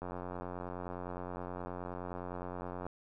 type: click train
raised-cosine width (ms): 1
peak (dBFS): -27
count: 256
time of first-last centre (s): 0.02-2.866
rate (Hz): 89.6
effects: none

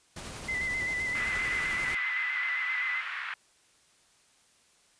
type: noise with tremolo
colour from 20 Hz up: pink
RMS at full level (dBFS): -40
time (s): 0.16-1.95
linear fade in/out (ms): 5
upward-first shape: triangle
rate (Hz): 11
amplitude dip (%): 30
type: tone with vibrato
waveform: sine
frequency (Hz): 2024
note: B6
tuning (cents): +42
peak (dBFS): -29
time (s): 0.48-3.01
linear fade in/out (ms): 10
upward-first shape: square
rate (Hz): 7.7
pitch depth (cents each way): 31
type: band-pass noise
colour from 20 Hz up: white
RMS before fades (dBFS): -37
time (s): 1.15-3.34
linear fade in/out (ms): 2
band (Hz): 1300 to 2200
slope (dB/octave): 24
effects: white hiss -64 dBFS RMS until 4.99 s + resampled to 22050 Hz

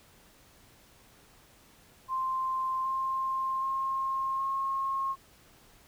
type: tone with pitch steps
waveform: sine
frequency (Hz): 1046.5 / 1057.4 / 1068.5 / 1079.7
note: C6 / C6 / C6 / C#6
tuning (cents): 0 / +18 / +36 / -46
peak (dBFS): -28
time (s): 2.08-5.16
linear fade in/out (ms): 50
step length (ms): 770
effects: pink hiss -59 dBFS RMS until 5.87 s

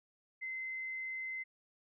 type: tone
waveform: sine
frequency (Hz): 2061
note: C7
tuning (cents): -27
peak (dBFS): -38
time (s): 0.41-1.44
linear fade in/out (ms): 20
effects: none

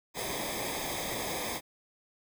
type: noise with comb filter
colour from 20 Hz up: pink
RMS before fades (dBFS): -35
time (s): 0.14-1.61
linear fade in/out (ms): 50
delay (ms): 0.7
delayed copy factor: -0.8
effects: none

